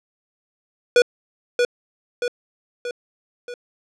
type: tone with echo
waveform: square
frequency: 486.5 Hz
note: B4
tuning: 26 cents flat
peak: -11 dBFS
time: 0.96-1.02 s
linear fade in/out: 2 ms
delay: 630 ms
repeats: 4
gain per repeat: -5 dB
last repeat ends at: 3.54 s
effects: low-pass 6000 Hz 12 dB/octave